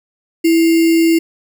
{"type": "tone with sample-and-hold", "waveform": "sine", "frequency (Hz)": 329.6, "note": "E4", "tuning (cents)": 0, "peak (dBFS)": -8, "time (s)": [0.44, 1.19], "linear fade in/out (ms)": 10, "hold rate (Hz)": 2450, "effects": []}